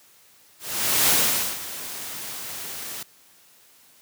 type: noise with ADSR envelope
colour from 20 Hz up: white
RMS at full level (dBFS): -18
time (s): 0.59-3.03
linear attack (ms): 500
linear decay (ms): 490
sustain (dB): -16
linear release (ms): 3
effects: white hiss -55 dBFS RMS until 4.01 s + high-pass 80 Hz 12 dB/octave